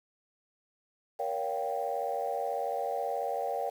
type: chord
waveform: sine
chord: G half-diminished seventh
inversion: first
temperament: just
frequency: 470.4 / 564.5 / 705.6 / 784 Hz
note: Bb4 / Db5 / F5 / G5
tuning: +16 / +31 / +18 / 0 cents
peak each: -36 / -35 / -35 / -34 dBFS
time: 1.19-3.7 s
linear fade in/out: 10 ms
effects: tanh soft clip ceiling -21 dBFS + 9-bit